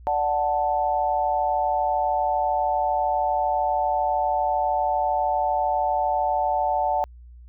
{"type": "chord", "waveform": "sine", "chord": "D major", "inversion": "none", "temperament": "equal", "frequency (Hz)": [587.3, 740, 880], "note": ["D5", "F#5", "A5"], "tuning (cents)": [0, 0, 0], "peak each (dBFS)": [-27, -23, -24], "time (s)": [0.07, 7.04], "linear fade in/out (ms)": 0, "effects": ["added 60 Hz sine -42 dBFS peak until 7.48 s"]}